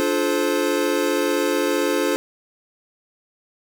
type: chord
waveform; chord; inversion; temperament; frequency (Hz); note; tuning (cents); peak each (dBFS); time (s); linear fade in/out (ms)
square; D minor seventh; none; equal with one note detuned; 293.7 / 349.2 / 431.2 / 523.3; D4 / F4 / A4 / C5; 0 / 0 / -35 / 0; -25; 0-2.16; 0
effects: none